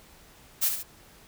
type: noise with echo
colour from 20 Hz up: blue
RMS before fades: -24 dBFS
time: 0.61-0.7 s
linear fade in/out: 20 ms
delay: 67 ms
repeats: 2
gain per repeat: -6 dB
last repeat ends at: 0.834 s
effects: pink hiss -54 dBFS RMS until 1.27 s